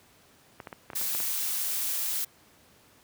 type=clicks; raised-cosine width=0.5 ms; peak=-24 dBFS; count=8; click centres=0.602 / 0.672 / 0.728 / 0.902 / 0.933 / 1.014 / 1.149 / 1.203 s
type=noise; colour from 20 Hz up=blue; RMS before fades=-30 dBFS; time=0.95-2.25 s; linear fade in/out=10 ms
effects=pink hiss -59 dBFS RMS until 3.03 s + high-pass 80 Hz 12 dB/octave